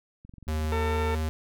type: click train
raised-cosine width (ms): 5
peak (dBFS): -34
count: 10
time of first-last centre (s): 0.25-0.648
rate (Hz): 22.6
type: tone with pitch glide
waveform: square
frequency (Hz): 77.78 to 78.68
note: D#2 to D#2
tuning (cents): 0 to +20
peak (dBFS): -27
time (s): 0.48-1.29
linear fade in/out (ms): 0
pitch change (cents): +20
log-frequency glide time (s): 0.65-0.99
type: harmonic tone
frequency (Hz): 450.2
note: A4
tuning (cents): +40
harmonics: 1 / 2 / 3 / 4 / 5 / 6 / 8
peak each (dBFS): -30 / -33 / -38 / -41 / -41 / -46 / -47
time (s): 0.72-1.15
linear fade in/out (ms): 2
effects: none